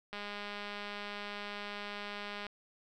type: click train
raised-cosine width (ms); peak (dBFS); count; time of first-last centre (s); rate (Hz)
0.3; -26; 480; 0.13-2.467; 205
effects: none